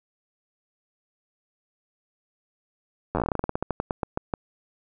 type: slowing click train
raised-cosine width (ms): 1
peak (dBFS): -11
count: 22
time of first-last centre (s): 3.15-4.338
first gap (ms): 10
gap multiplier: 1.15
effects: none